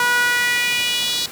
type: tone with high-pass filter sweep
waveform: sawtooth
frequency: 486.5 Hz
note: B4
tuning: 26 cents flat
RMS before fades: -19 dBFS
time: 0-1.26 s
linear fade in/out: 2 ms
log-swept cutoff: 1200 to 4000 Hz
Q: 3.3
effects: pink hiss -34 dBFS RMS until 1.31 s + high-pass 150 Hz 12 dB/octave